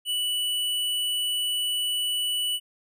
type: tone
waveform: square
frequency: 2960 Hz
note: F#7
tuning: in tune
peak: -25 dBFS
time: 0.05-2.6 s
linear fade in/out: 50 ms
effects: none